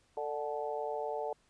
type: harmonic tone with a mistuned harmonic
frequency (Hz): 148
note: D3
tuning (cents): +14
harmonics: 3 / 4 / 5 / 6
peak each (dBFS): -38 / -39 / -40 / -41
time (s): 0.17-1.33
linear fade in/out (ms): 2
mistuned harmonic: 6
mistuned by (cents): -39
effects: pink hiss -70 dBFS RMS until 1.49 s + resampled to 22050 Hz